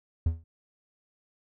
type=tone with exponential decay; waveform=triangle; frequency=81.8 Hz; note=E2; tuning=13 cents flat; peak=-17 dBFS; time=0.26-0.44 s; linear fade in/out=5 ms; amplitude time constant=39 ms; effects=none